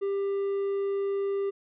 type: tone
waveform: triangle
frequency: 396.4 Hz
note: G4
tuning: 19 cents sharp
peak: -24 dBFS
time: 0.01-1.51 s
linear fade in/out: 20 ms
effects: resampled to 8000 Hz